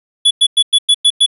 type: tone bursts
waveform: square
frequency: 3415 Hz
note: G#7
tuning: 48 cents sharp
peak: -7 dBFS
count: 7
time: 0.25-1.263 s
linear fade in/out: 10 ms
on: 59 ms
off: 100 ms
effects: resampled to 32000 Hz